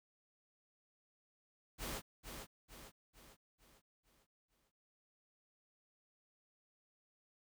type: noise with echo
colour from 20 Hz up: pink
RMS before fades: -43 dBFS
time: 1.78-2.02 s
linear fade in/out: 50 ms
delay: 450 ms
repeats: 6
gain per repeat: -6 dB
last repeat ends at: 4.72 s
effects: none